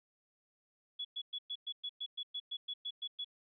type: tone bursts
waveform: sine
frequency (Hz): 3387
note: G#7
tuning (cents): +33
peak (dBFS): -37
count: 14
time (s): 0.99-3.246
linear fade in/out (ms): 10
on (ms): 59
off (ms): 110
effects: none